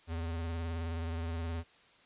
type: tone with vibrato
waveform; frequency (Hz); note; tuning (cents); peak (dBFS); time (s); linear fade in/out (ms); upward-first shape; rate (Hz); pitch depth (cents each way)
square; 82.8; E2; +8; -35; 0.07-1.64; 50; triangle; 19; 53
effects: white hiss -62 dBFS RMS until 2.05 s + resampled to 8000 Hz